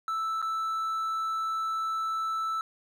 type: tone with dropouts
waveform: triangle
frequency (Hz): 1318.5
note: E6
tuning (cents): 0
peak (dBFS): -26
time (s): 0.08-2.61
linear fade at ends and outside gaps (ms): 1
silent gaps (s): 0.417-0.425
effects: none